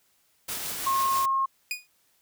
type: noise with tremolo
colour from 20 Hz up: white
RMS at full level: -32 dBFS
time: 0.48-1.26 s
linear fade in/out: 10 ms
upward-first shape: triangle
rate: 6.2 Hz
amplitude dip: 30%
type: tone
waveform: sine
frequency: 1076 Hz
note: C6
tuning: 48 cents sharp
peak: -22 dBFS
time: 0.86-1.46 s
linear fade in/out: 10 ms
type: tone with exponential decay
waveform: sawtooth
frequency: 2466 Hz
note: D#7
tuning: 16 cents flat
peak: -22 dBFS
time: 1.71-1.87 s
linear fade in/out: 1 ms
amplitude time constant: 34 ms
effects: white hiss -67 dBFS RMS until 2.21 s